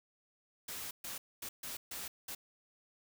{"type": "noise bursts at uneven times", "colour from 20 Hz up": "white", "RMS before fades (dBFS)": -43, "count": 6, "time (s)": [[0.68, 0.91], [1.04, 1.18], [1.42, 1.49], [1.63, 1.77], [1.91, 2.08], [2.28, 2.35]], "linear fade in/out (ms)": 5, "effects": []}